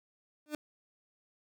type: tone with exponential growth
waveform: 30% pulse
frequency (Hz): 300.1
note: D4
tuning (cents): +38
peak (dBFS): -28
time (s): 0.46-0.55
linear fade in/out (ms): 1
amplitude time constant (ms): 19
effects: none